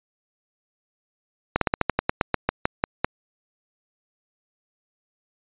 slowing click train, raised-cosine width 0.5 ms, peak -4 dBFS, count 14, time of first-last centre 1.56-3.046 s, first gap 53 ms, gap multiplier 1.12, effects resampled to 8000 Hz

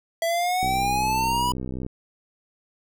square exponential sweep, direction up, 659.3 to 987.8 Hz, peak -22 dBFS, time 0.22-1.52 s, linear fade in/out 2 ms
click train, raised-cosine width 3 ms, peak -19 dBFS, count 80, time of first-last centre 0.63-1.864 s, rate 64 Hz
effects none

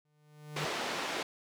45% pulse tone with exponential growth, 150 Hz, D3, 37 cents sharp, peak -35 dBFS, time 0.05-0.65 s, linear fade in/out 2 ms, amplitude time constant 130 ms
pink band-pass noise, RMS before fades -36 dBFS, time 0.56-1.23 s, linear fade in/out 5 ms, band 360 to 4700 Hz, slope 12 dB/octave
effects none

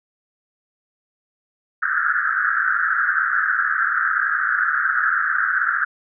white band-pass noise, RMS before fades -20 dBFS, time 1.82-5.85 s, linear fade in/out 10 ms, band 1300 to 1700 Hz, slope 96 dB/octave, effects none

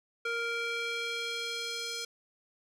square tone with band-pass filter sweep, 466.2 Hz, A#4, in tune, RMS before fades -35 dBFS, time 0.25-2.05 s, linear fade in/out 5 ms, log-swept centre 1800 to 5000 Hz, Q 1.4, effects none

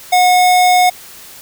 square tone, 727 Hz, F#5, 31 cents flat, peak -8 dBFS, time 0.12-0.9 s, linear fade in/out 10 ms, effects white hiss -36 dBFS RMS until 1.41 s

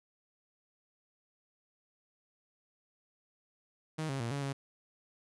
sawtooth tone with pitch steps, 157 / 136 / 116.6 / 141.1 / 137.8 Hz, D#3 / C#3 / A#2 / C#3 / C#3, +16 / -33 / +1 / +31 / -10 cents, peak -30 dBFS, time 3.98-4.53 s, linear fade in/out 10 ms, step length 110 ms, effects resampled to 24000 Hz

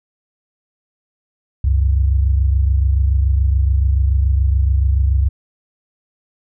sine tone pair together, 67.6 / 94.61 Hz, C#2 / F#2, -43 / +39 cents, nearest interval tritone, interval 582 cents, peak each -12 / -19 dBFS, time 1.64-5.29 s, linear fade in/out 5 ms, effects none

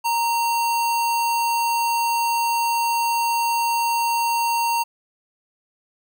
sine tone with sample-and-hold, 932.3 Hz, A#5, in tune, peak -18 dBFS, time 0.04-4.84 s, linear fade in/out 20 ms, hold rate 3675 Hz, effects none

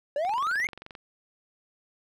triangle exponential sweep, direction up, 553 to 2217 Hz, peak -23 dBFS, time 0.16-0.67 s, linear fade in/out 2 ms
click train, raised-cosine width 0.3 ms, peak -26 dBFS, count 17, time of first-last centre 0.25-0.952 s, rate 22.8 Hz
effects none

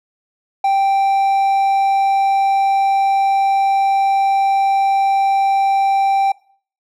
triangle tone, 784 Hz, G5, in tune, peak -10 dBFS, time 0.64-6.32 s, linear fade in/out 5 ms, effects noise-tail reverb RT60 0.5 s tail -22 dB re dry

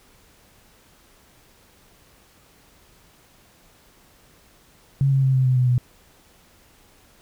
sine tone with pitch steps, 137.4 / 135.04 / 132.72 / 130.44 / 128.2 / 126 / 123.83 Hz, C#3 / C#3 / C3 / C3 / C3 / B2 / B2, -15 / -45 / +25 / -5 / -35 / +35 / +5 cents, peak -15 dBFS, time 5.01-5.78 s, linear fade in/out 0 ms, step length 110 ms, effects pink hiss -55 dBFS RMS until 7.21 s

